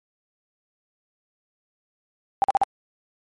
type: tone bursts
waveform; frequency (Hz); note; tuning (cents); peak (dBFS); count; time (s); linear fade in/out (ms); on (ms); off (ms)
sine; 789; G5; +11; -14; 4; 2.42-2.635; 0; 20; 45
effects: MP3 48 kbps